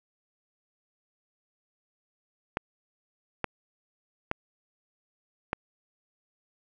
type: clicks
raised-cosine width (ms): 0.5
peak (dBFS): -12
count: 4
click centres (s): 2.571 / 3.443 / 4.314 / 5.531
effects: none